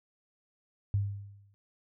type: tone with exponential decay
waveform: sine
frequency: 100.4 Hz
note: G2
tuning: 42 cents sharp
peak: -23 dBFS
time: 0.94-1.54 s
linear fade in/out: 0 ms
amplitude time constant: 130 ms
effects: none